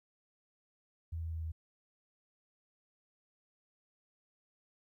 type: tone with pitch steps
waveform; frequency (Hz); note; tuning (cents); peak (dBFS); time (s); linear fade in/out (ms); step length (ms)
sine; 82.41 / 81.7 / 80.99 / 80.3; E2 / E2 / E2 / E2; 0 / -15 / -30 / -45; -36; 1.12-1.52; 10; 100
effects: 13-bit